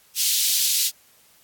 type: high-pass noise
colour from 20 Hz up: pink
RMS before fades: -21 dBFS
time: 0.15-0.91 s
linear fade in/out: 50 ms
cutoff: 3400 Hz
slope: 24 dB/octave
effects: white hiss -56 dBFS RMS until 1.43 s + AAC 64 kbps